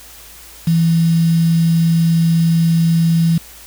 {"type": "tone with quantisation", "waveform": "sine", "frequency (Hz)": 165.7, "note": "E3", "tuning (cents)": 9, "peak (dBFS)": -10, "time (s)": [0.67, 3.38], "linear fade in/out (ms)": 5, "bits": 5, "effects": ["added 56 Hz sine -45 dBFS peak until 3.66 s", "white hiss -39 dBFS RMS until 3.66 s"]}